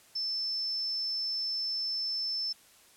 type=tone; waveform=sine; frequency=5290 Hz; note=E8; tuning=5 cents sharp; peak=-30 dBFS; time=0.15-2.53 s; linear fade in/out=10 ms; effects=white hiss -59 dBFS RMS until 2.96 s + low-pass 12000 Hz 12 dB/octave